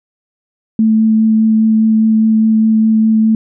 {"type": "tone with vibrato", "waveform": "sine", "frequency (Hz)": 220, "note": "A3", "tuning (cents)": 0, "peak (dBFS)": -7, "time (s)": [0.79, 3.35], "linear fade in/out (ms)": 2, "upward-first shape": "sine", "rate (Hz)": 4.9, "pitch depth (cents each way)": 9, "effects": []}